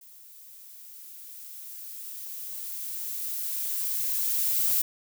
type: noise with level ramp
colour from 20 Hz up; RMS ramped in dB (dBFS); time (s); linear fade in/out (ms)
violet; -51 to -24; 0.01-4.82; 5
effects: none